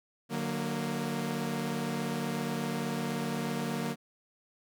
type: chord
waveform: sawtooth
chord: D augmented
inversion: none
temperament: equal with one note detuned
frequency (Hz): 149.66 / 185 / 233.1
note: D3 / F#3 / A#3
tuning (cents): +33 / 0 / 0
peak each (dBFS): -33 / -33 / -30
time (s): 0.29-3.96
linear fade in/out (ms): 50
effects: none